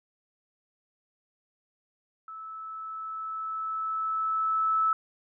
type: tone with level ramp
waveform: sine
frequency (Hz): 1307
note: E6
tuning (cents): -15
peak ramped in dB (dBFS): -39 to -21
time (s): 2.28-4.93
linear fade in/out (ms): 2
effects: none